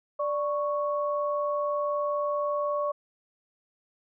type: tone pair together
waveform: sine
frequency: 587.3 / 1108.7 Hz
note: D5 / C#6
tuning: 0 / 0 cents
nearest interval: major seventh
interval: 1100 cents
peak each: -27 / -30 dBFS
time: 0.19-2.92 s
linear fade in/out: 10 ms
effects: none